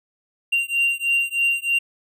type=beating tone pair; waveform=triangle; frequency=2769 / 2772.2 Hz; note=F7 / F7; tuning=-15 / -13 cents; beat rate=3.2 Hz; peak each=-20 dBFS; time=0.52-1.79 s; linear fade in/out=10 ms; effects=none